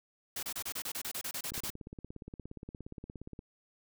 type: noise bursts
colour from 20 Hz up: white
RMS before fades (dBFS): -38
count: 14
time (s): 0.36-1.703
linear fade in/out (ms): 5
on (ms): 69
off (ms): 29
type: click train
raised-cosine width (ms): 3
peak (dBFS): -31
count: 33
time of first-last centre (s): 1.52-3.391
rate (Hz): 17.1
effects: none